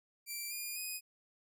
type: tone with pitch steps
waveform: 5% pulse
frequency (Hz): 2349 / 2422 / 2497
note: D7 / D#7 / D#7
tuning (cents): 0 / -47 / +6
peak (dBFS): -30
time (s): 0.26-1.01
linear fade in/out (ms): 50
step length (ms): 250
effects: none